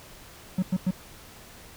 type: tone bursts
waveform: triangle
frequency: 185 Hz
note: F#3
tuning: in tune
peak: -19 dBFS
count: 3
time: 0.58-0.909 s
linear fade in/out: 5 ms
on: 45 ms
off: 97 ms
effects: pink hiss -48 dBFS RMS until 1.76 s